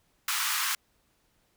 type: high-pass noise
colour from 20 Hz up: pink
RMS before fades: -29 dBFS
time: 0.28-0.75 s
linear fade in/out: 2 ms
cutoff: 1000 Hz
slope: 48 dB/octave
effects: pink hiss -70 dBFS RMS until 1.56 s